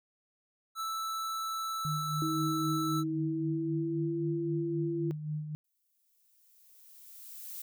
square tone, 1318.5 Hz, E6, in tune, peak -34 dBFS, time 0.75-3.04 s, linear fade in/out 50 ms
sine tone with tremolo, 152.1 Hz, D#3, 39 cents flat, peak -31 dBFS, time 1.85-5.55 s, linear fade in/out 0 ms, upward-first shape sine, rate 3.8 Hz, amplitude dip 55%
sine tone with pitch glide, 319.4 to 338.4 Hz, D#4 to E4, +45 to +45 cents, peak -31 dBFS, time 2.22-5.11 s, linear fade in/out 0 ms, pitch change +100 cents, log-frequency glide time 3.1-4.24 s
violet noise with exponential growth, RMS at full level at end -41 dBFS, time 5.64-7.62 s, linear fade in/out 5 ms, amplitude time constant 430 ms
effects none

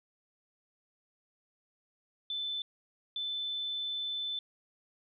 sine tone bursts at uneven times, 3520 Hz, A7, in tune, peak -33 dBFS, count 2, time 2.3-2.62 / 3.16-4.39 s, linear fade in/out 2 ms, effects none

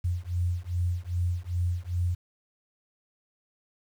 sine beating tone pair, 86.9 / 89.4 Hz, F2 / F2, -8 / +41 cents, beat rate 2.5 Hz, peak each -29 dBFS, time 0.04-2.15 s, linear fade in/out 10 ms, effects 9-bit

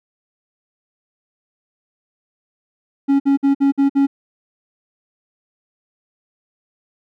triangle tone bursts, 277.2 Hz, C#4, in tune, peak -9 dBFS, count 6, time 3.08-4.07 s, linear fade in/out 20 ms, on 120 ms, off 54 ms, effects none

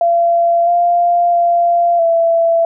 sine tone with pitch steps, 683 / 696 / 690 / 668 Hz, F5 / F5 / F5 / E5, -39 / -6 / -21 / +23 cents, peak -9 dBFS, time 0.01-2.65 s, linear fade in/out 2 ms, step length 660 ms, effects none

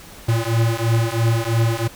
square beating tone pair, 113.1 / 116.1 Hz, A2 / A#2, +48 / -7 cents, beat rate 3 Hz, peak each -20 dBFS, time 0.28-1.88 s, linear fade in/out 10 ms, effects pink hiss -41 dBFS RMS until 1.95 s

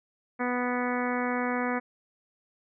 harmonic tone, 246.9 Hz, B3, in tune, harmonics 1 / 2 / 3 / 4 / 5 / 6 / 7 / 8 / 9, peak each -30 / -33 / -35 / -36 / -37 / -38 / -38 / -39 / -40 dBFS, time 0.39-1.8 s, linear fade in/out 20 ms, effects none

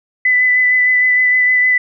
sine tone with vibrato, 2000 Hz, B6, 21 cents sharp, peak -9 dBFS, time 0.25-1.78 s, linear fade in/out 5 ms, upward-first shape sine, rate 6.5 Hz, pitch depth 14 cents each way, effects none

